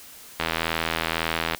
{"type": "click train", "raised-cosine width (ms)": 0.3, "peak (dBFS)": -7, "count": 95, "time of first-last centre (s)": [0.4, 1.548], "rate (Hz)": 81.9, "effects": ["white hiss -45 dBFS RMS until 1.59 s"]}